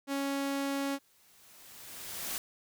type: tone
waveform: sawtooth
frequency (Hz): 277.2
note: C#4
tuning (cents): 0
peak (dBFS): -27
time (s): 0.07-0.99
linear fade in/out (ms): 50
type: noise with exponential growth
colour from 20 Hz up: white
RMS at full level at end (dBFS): -35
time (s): 0.77-2.38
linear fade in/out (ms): 0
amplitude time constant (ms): 350
effects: none